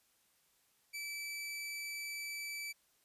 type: tone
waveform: sawtooth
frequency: 2313 Hz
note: D7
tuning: 27 cents flat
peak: -37 dBFS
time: 0.93-2.73 s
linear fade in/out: 20 ms
effects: white hiss -73 dBFS RMS until 3.04 s + resampled to 32000 Hz